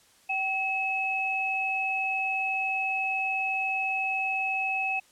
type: tone pair together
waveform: sine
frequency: 767 / 2581 Hz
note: G5 / E7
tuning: -38 / -37 cents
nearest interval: octave + major sixth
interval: 2101 cents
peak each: -31 / -27 dBFS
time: 0.29-5 s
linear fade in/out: 10 ms
effects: white hiss -60 dBFS RMS until 5.11 s + low-pass 10000 Hz 12 dB/octave